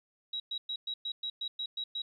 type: tone bursts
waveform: sine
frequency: 3855 Hz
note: B7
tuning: 43 cents flat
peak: -33 dBFS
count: 10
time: 0.33-2.02 s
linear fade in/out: 5 ms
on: 70 ms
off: 110 ms
effects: 12-bit